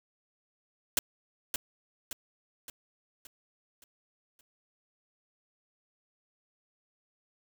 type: noise with echo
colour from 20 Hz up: white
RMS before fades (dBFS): -26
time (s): 0.97-0.99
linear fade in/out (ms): 2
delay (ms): 570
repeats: 6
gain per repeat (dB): -6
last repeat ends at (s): 4.41
effects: none